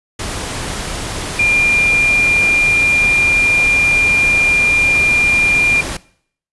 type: tone in noise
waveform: sine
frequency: 2400 Hz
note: D7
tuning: 37 cents sharp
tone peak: -10 dBFS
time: 1.39-5.81 s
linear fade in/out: 5 ms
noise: pink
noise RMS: -23 dBFS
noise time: 0.19-5.97 s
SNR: +10 dB
effects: noise-tail reverb RT60 0.6 s tail -20 dB re dry + resampled to 24000 Hz